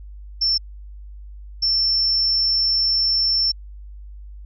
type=tone bursts at uneven times; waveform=sine; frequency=5380 Hz; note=E8; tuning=34 cents sharp; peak=-16 dBFS; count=2; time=0.41-0.58 / 1.62-3.52 s; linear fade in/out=10 ms; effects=added 50 Hz sine -35 dBFS peak until 4.45 s